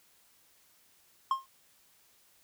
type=tone with exponential decay; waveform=triangle; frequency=1066 Hz; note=C6; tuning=32 cents sharp; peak=-20 dBFS; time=1.31-1.46 s; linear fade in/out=2 ms; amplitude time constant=32 ms; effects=white hiss -65 dBFS RMS until 2.43 s